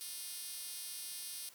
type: tone with high-pass filter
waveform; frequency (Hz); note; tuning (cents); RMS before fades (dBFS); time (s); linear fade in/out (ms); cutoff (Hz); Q
5% pulse; 355.2; F4; +29; -45; 0.01-1.49; 0; 7000; 1.1
effects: white hiss -60 dBFS RMS until 1.54 s + high-pass 150 Hz 12 dB/octave